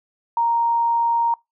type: tone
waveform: sine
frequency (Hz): 932.3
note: A#5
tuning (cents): 0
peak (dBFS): -16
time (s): 0.37-1.34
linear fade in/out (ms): 2
effects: noise-tail reverb RT60 0.2 s tail -25 dB re dry